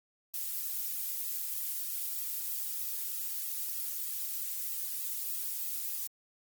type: noise with flanger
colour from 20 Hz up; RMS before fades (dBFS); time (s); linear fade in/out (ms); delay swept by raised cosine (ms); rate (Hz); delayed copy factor
violet; -36; 0.34-6.07; 0; 1.5 to 2.9; 3.2; +0.75
effects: Opus 48 kbps